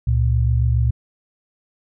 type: tone pair together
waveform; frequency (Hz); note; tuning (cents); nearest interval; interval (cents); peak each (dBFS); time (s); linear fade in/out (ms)
sine; 69.37 / 116.54; C#2 / A#2; +2 / 0; major sixth; 898; -17; 0.07-0.91; 5
effects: none